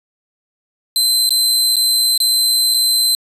sawtooth tone with dropouts, 4079 Hz, C8, 45 cents flat, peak -9 dBFS, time 0.96-3.15 s, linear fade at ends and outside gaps 1 ms, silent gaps 1.292-1.306 / 1.758-1.766 / 2.177-2.202 / 2.74-2.744 s, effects resampled to 32000 Hz

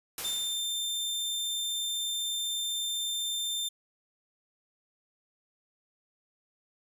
white noise with exponential decay, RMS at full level -34 dBFS, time 0.18-0.87 s, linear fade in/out 1 ms, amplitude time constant 150 ms
sawtooth tone, 3584 Hz, A7, 31 cents sharp, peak -27 dBFS, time 0.24-3.69 s, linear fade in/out 10 ms
effects resampled to 32000 Hz

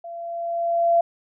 sine tone with level ramp, 681 Hz, F5, 44 cents flat, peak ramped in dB -33 to -13 dBFS, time 0.04-1.01 s, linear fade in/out 5 ms, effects none

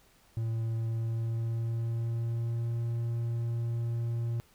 triangle tone with pitch glide, 113.5 to 116.89 Hz, A#2 to A#2, -46 to +5 cents, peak -27 dBFS, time 0.37-4.4 s, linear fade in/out 0 ms, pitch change +51 cents, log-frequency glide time 0.81-2.75 s, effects pink hiss -63 dBFS RMS until 4.54 s

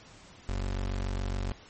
30% pulse tone, 47 Hz, F#1, 28 cents sharp, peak -27 dBFS, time 0.49-1.52 s, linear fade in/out 0 ms, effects pink hiss -53 dBFS RMS until 1.69 s + MP3 32 kbps

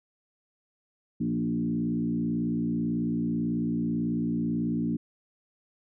sine tone with frequency modulation, 231.8 Hz, A#3, 10 cents flat, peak -25 dBFS, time 1.2-4.97 s, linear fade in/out 10 ms, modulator 58.2 Hz, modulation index 1.3, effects none

